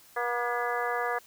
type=harmonic tone with a mistuned harmonic; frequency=240.8 Hz; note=B3; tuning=44 cents flat; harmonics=2 / 3 / 4 / 5 / 6 / 7 / 8; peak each=-33 / -33 / -36 / -34 / -41 / -34 / -41 dBFS; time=0.16-1.19 s; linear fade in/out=10 ms; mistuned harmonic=8; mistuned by=+73 cents; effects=white hiss -56 dBFS RMS until 1.26 s